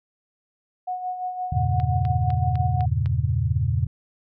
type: tone with tremolo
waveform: sine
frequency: 732 Hz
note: F#5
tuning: 19 cents flat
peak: -24 dBFS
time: 0.87-2.86 s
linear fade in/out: 10 ms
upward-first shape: sine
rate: 5.8 Hz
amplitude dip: 55%
type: chord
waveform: sine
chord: E diminished seventh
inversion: none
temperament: equal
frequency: 82.41 / 98 / 116.54 / 138.59 Hz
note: E2 / G2 / Bb2 / Db3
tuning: 0 / 0 / 0 / 0 cents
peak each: -25 / -26 / -24 / -26 dBFS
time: 1.52-3.87 s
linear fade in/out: 5 ms
type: click train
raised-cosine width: 0.3 ms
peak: -23 dBFS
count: 6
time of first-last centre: 1.8-3.059 s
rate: 3.97 Hz
effects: none